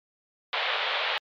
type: band-pass noise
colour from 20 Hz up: white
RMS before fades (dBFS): -28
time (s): 0.53-1.18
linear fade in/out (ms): 0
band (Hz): 470 to 3800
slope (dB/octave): 48
effects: MP3 96 kbps